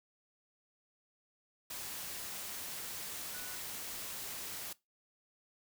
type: tone in noise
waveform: sine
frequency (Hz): 1473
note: F#6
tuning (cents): -8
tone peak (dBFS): -51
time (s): 3.34-3.56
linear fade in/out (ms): 5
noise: white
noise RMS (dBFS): -43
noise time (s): 1.7-4.73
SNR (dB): -11
effects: noise-tail reverb RT60 0.2 s tail -20 dB re dry